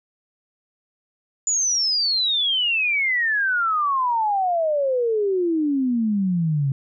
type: exponential sweep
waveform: sine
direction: down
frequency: 7040 to 133.2 Hz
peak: -18 dBFS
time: 1.47-6.72 s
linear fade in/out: 2 ms
effects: none